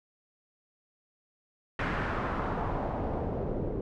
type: noise with low-pass filter sweep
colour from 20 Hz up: pink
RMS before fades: -32 dBFS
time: 1.79-3.81 s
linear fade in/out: 2 ms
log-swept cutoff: 1900 to 420 Hz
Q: 1.6
effects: none